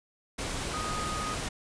sine tone in noise, 1244.5 Hz, D#6, in tune, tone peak -34 dBFS, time 0.73-1.35 s, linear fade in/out 10 ms, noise pink, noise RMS -34 dBFS, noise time 0.38-1.49 s, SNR -3 dB, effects resampled to 22050 Hz

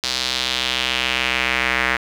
square tone with band-pass filter sweep, 63.5 Hz, B1, 49 cents sharp, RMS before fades -21 dBFS, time 0.03-1.97 s, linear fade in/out 5 ms, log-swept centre 4500 to 1900 Hz, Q 2.4, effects 7-bit

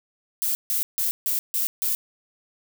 violet noise bursts, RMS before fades -24 dBFS, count 6, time 0.42-1.95 s, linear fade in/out 0 ms, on 130 ms, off 150 ms, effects none

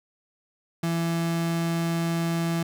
35% pulse tone, 167.2 Hz, E3, 25 cents sharp, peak -22 dBFS, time 0.83-2.63 s, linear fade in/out 5 ms, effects none

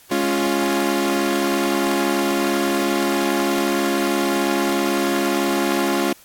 sawtooth chord, Db major, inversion second, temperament equal, 207.7 / 277.2 / 349.2 Hz, Ab3 / Db4 / F4, 0 / 0 / 0 cents, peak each -21 / -18 / -17 dBFS, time 0.11-6.13 s, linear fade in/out 5 ms, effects white hiss -49 dBFS RMS until 6.24 s + AAC 64 kbps

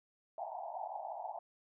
pink band-pass noise, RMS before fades -43 dBFS, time 0.38-1.39 s, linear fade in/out 2 ms, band 640 to 910 Hz, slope 96 dB/octave, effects none

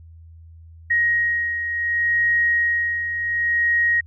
sine beating tone pair, 1883 / 1883.68 Hz, A#6 / A#6, +17 / +18 cents, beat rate 0.68 Hz, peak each -18 / -26 dBFS, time 0.9-4.01 s, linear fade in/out 10 ms, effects added 82 Hz sine -41 dBFS peak until 4.06 s

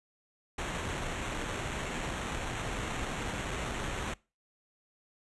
pink noise with sample-and-hold, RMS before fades -36 dBFS, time 0.58-4.14 s, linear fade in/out 5 ms, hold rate 4900 Hz, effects noise-tail reverb RT60 0.3 s tail -23 dB re dry + resampled to 24000 Hz

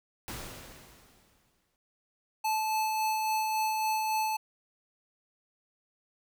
pink noise with exponential decay, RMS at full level -38 dBFS, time 0.28-1.76 s, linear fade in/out 0 ms, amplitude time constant 320 ms
square tone with tremolo, 870 Hz, A5, 20 cents flat, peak -27 dBFS, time 2.44-4.37 s, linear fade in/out 10 ms, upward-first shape sine, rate 3.6 Hz, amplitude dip 25%
effects none

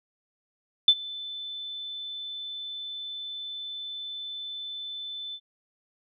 sine tone with ADSR envelope, 3520 Hz, A7, in tune, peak -11 dBFS, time 0.88-5.4 s, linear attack 3 ms, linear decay 56 ms, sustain -23 dB, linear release 60 ms, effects none

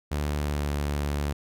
sawtooth tone with pitch glide, 73.7 to 72.52 Hz, D2 to D2, +7 to -21 cents, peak -22 dBFS, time 0.11-1.33 s, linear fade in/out 10 ms, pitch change -28 cents, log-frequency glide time 0.38-0.73 s, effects none

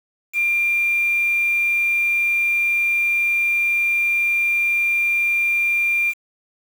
sine tone with quantisation, 2386 Hz, D7, 27 cents sharp, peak -16 dBFS, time 0.33-6.14 s, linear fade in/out 50 ms, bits 6, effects none

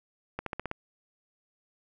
accelerating click train, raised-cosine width 0.5 ms, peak -18 dBFS, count 6, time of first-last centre 0.39-0.714 s, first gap 73 ms, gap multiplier 0.94, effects none

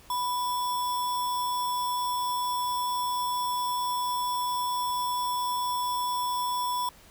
sine tone with sample-and-hold, 987.8 Hz, B5, in tune, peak -26 dBFS, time 0.1-6.89 s, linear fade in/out 2 ms, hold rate 4410 Hz, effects pink hiss -54 dBFS RMS until 7.1 s

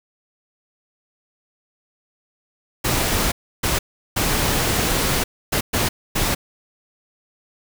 pink noise bursts at uneven times, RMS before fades -20 dBFS, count 6, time 2.84-3.32 / 3.63-3.79 / 4.16-5.24 / 5.52-5.61 / 5.73-5.89 / 6.15-6.35 s, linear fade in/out 10 ms, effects none

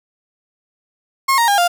35% pulse tone with pitch steps, 1079 / 933.9 / 808.3 / 699.6 Hz, C#6 / A#5 / G#5 / F5, -47 / +3 / -47 / +3 cents, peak -10 dBFS, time 1.28-1.68 s, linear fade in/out 10 ms, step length 100 ms, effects none

